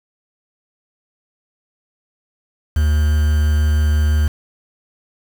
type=tone with quantisation; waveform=triangle; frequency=75.5 Hz; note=D2; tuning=48 cents sharp; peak=-10 dBFS; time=2.76-4.28 s; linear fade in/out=5 ms; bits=5; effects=none